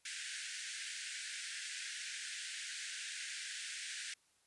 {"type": "band-pass noise", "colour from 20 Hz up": "pink", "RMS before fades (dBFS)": -45, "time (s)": [0.05, 4.14], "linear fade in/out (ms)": 5, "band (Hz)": [1500, 9700], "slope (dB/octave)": 96, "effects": ["white hiss -73 dBFS RMS until 4.46 s", "resampled to 24000 Hz"]}